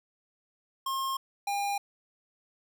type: tone pair in turn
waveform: square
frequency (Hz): 1071 / 806.1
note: C6 / G5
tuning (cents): +40 / +48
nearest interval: perfect fourth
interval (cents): 492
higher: first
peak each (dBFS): -30 / -29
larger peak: second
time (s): 0.86-1.17 / 1.47-1.78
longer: neither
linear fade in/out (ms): 5
effects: none